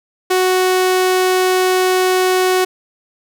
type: tone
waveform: sawtooth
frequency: 370 Hz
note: F#4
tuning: in tune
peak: -8 dBFS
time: 0.3-2.65 s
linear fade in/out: 10 ms
effects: none